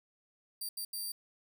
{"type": "tone bursts at uneven times", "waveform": "10% pulse", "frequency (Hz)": 4699, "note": "D8", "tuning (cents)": 0, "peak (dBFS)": -30, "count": 3, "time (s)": [[0.61, 0.69], [0.77, 0.85], [0.93, 1.12]], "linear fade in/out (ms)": 5, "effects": []}